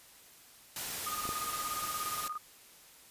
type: noise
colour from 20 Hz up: white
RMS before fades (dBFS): -38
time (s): 0.76-2.28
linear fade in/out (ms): 2
type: tone with tremolo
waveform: sine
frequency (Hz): 1231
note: D#6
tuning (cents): -19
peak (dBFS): -34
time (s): 1.06-2.38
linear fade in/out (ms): 10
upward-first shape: square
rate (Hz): 17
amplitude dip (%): 60
type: clicks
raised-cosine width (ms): 2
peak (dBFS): -30 / -26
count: 2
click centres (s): 1.254 / 1.291
effects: white hiss -57 dBFS RMS until 3.1 s + resampled to 32000 Hz